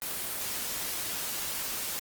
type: noise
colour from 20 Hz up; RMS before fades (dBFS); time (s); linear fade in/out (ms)
white; -34; 0.02-1.99; 0
effects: Opus 24 kbps